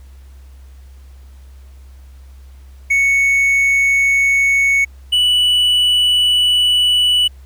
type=tone pair in turn; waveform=triangle; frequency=2217 / 2959 Hz; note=C#7 / F#7; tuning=0 / -1 cents; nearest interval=perfect fourth; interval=499 cents; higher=second; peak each=-9 dBFS; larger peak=neither; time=2.9-4.85 / 5.12-7.28 s; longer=second; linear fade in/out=10 ms; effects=added 66 Hz sine -36 dBFS peak until 7.45 s + pink hiss -54 dBFS RMS until 7.45 s